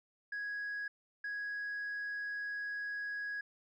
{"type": "tone bursts at uneven times", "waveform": "sine", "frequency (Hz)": 1661.2, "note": "G#6", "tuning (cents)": 0, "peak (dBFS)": -35, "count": 2, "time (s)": [[0.32, 0.88], [1.24, 3.41]], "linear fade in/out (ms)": 5, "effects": ["tanh soft clip ceiling -35 dBFS"]}